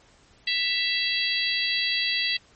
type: harmonic tone with a mistuned harmonic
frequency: 659.3 Hz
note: E5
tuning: in tune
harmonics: 3 / 4 / 5 / 6 / 7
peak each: -29 / -29 / -29 / -29 / -29 dBFS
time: 0.47-2.37 s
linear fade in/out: 5 ms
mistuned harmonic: 4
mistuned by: +28 cents
effects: pink hiss -57 dBFS RMS until 2.55 s + MP3 32 kbps